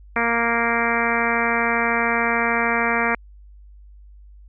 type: harmonic tone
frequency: 233.1 Hz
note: A#3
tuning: in tune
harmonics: 1 / 2 / 3 / 4 / 5 / 6 / 7 / 8 / 9 / 10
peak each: -27 / -27 / -27 / -27 / -27 / -27 / -27 / -27 / -27 / -27 dBFS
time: 0.16-3.15 s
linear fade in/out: 2 ms
effects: added 50 Hz sine -42 dBFS peak until 4.48 s